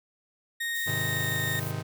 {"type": "tone with pitch glide", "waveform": "35% pulse", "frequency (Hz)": [1858, 1845.2], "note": ["A#6", "A#6"], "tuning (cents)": [-6, -18], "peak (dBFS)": -27, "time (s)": [0.6, 1.6], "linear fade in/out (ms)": 10, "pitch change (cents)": -12, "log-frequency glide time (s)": [0.93, 1.45]}
{"type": "noise", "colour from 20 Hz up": "violet", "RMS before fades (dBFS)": -39, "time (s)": [0.74, 1.72], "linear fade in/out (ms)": 20}
{"type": "chord", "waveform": "45% pulse", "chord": "Ab major", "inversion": "none", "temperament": "just", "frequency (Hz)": [103.83, 129.78, 155.74], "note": ["Ab2", "C3", "Eb3"], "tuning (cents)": [0, -14, 2], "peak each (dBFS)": -35, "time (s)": [0.86, 1.83], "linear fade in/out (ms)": 20}
{"effects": []}